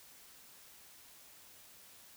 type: silence
effects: white hiss -58 dBFS RMS until 2.16 s